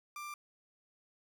30% pulse tone, 1184 Hz, D6, 14 cents sharp, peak -39 dBFS, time 0.16-0.34 s, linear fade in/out 2 ms, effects none

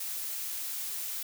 blue noise, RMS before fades -36 dBFS, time 0-1.23 s, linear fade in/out 5 ms, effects none

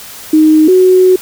sine tone pair in turn, 311.1 / 370 Hz, D#4 / F#4, 0 / 0 cents, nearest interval minor third, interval 300 cents, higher second, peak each -3 dBFS, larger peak neither, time 0.33-0.68 / 0.68-1.16 s, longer second, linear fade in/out 5 ms, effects white hiss -30 dBFS RMS until 1.21 s

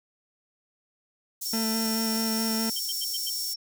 pink high-pass noise, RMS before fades -34 dBFS, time 1.41-3.54 s, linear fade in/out 10 ms, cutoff 6000 Hz, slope 24 dB/octave
sine tone, 5470 Hz, F8, 37 cents flat, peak -31 dBFS, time 1.45-3.56 s, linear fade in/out 10 ms
40% pulse tone with vibrato, 222.9 Hz, A3, 23 cents sharp, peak -26 dBFS, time 1.53-2.7 s, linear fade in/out 5 ms, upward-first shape square, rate 4.7 Hz, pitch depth 10 cents each way
sine tone bursts, 3136 Hz, G7, in tune, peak -32 dBFS, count 5, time 2.76-3.297 s, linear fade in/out 5 ms, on 33 ms, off 93 ms
effects none

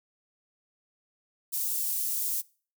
white high-pass noise, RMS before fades -30 dBFS, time 1.52-2.42 s, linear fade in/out 20 ms, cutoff 8900 Hz, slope 12 dB/octave, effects noise-tail reverb RT60 0.4 s tail -23 dB re dry

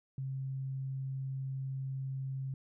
sine tone, 133.8 Hz, C3, 39 cents sharp, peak -35 dBFS, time 0.18-2.54 s, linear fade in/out 2 ms, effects none

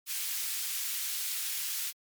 white high-pass noise, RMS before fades -34 dBFS, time 0.06-1.93 s, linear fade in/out 50 ms, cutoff 2100 Hz, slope 12 dB/octave, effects MP3 96 kbps

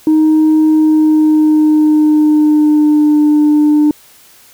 sine tone with pitch glide, 311.7 to 299.2 Hz, D#4 to D4, +3 to +32 cents, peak -4 dBFS, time 0.07-3.91 s, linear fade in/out 2 ms, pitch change -71 cents, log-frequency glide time 0.68-3.19 s, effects tanh soft clip ceiling -4 dBFS + white hiss -43 dBFS RMS until 4.53 s

